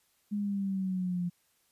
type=exponential sweep; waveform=sine; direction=down; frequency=208 to 174.1 Hz; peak=-29 dBFS; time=0.31-1.3 s; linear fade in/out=20 ms; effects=white hiss -71 dBFS RMS until 1.71 s + resampled to 32000 Hz